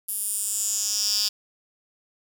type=tone with high-pass filter sweep; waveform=10% pulse; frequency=207.7 Hz; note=G#3; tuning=in tune; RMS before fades=-26 dBFS; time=0.08-1.29 s; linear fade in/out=10 ms; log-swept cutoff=11000 to 4600 Hz; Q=4.4; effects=none